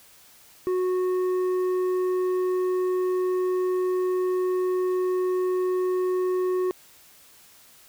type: tone with tanh clipping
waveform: triangle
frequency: 367.1 Hz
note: F#4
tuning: 14 cents flat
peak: -23 dBFS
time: 0.67-6.71 s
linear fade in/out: 0 ms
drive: 11 dB
effects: white hiss -53 dBFS RMS until 7.88 s